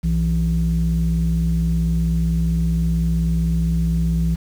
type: tone pair together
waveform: sine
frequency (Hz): 61.74 / 166.12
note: B1 / E3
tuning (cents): 0 / +14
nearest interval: octave + perfect fourth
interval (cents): 1714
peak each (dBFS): -18 / -17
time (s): 0.03-4.36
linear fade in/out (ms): 20
effects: tanh soft clip ceiling -11 dBFS + 7-bit